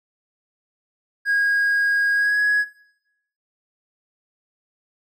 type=tone with pitch glide; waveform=triangle; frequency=1638 to 1672.4 Hz; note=G#6 to G#6; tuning=-24 to +12 cents; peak=-14 dBFS; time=1.25-2.65 s; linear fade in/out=50 ms; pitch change=+36 cents; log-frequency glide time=2.13-2.39 s; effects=noise-tail reverb RT60 0.8 s tail -17 dB re dry + tanh soft clip ceiling -11 dBFS